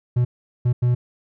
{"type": "tone bursts at uneven times", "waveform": "triangle", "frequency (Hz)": 122.5, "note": "B2", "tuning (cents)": -14, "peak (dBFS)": -13, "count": 3, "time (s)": [[0.16, 0.25], [0.65, 0.73], [0.82, 0.95]], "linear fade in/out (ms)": 10, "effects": []}